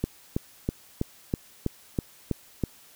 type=click train; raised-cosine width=3 ms; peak=-12 dBFS; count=9; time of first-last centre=0.04-2.637 s; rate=3.08 Hz; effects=white hiss -54 dBFS RMS until 2.95 s